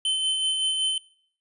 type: tone with tremolo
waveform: square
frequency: 3068 Hz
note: G7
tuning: 38 cents flat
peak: -22 dBFS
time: 0.05-0.98 s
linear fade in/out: 2 ms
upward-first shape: sine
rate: 5.3 Hz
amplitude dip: 35%
effects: noise-tail reverb RT60 0.6 s tail -23 dB re dry + resampled to 24000 Hz